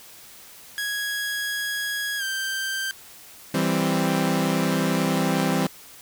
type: tone with pitch glide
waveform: sawtooth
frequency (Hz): 1660 to 1567.7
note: G#6 to G6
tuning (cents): -1 to 0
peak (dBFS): -22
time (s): 0.78-2.91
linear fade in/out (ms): 0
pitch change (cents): -99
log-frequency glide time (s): 2.18-2.23
type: chord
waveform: sawtooth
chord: C major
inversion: first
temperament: equal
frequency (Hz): 164.81 / 196 / 261.6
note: E3 / G3 / C4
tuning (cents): 0 / 0 / 0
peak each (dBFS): -21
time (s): 3.54-5.67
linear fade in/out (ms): 5
effects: white hiss -46 dBFS RMS until 6.01 s